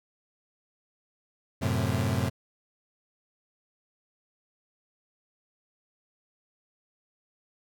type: chord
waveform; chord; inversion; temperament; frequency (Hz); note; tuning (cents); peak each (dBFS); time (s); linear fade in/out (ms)
30% pulse; F# diminished; none; equal; 92.5 / 110 / 130.81; F#2 / A2 / C3; 0 / 0 / 0; -27; 1.61-2.3; 20
effects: none